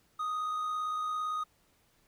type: tone with amplitude modulation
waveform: triangle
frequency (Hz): 1244.5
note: D#6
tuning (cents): 0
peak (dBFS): -28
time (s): 0.19-1.44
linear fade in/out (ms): 10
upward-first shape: sine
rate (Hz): 57.7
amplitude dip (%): 30
effects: pink hiss -69 dBFS RMS until 2.07 s